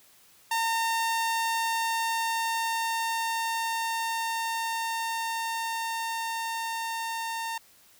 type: tone with level ramp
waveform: sawtooth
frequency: 911 Hz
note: A#5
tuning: 40 cents flat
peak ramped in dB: -21 to -27 dBFS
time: 0.51-7.58 s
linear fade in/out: 5 ms
effects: white hiss -58 dBFS RMS until 7.99 s